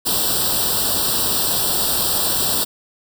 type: noise with comb filter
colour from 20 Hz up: white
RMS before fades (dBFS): -19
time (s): 0.05-2.65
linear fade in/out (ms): 20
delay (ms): 0.23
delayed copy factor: +1
effects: none